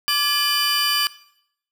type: tone cluster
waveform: square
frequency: 1169 / 1702 / 2407 / 2990 / 4727 Hz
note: D6 / G#6 / D7 / F#7 / D8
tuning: -8 / +42 / +42 / +17 / +10 cents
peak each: -27 / -28 / -30 / -23 / -23 dBFS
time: 0.08-1.07 s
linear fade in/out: 0 ms
effects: noise-tail reverb RT60 0.7 s tail -18 dB re dry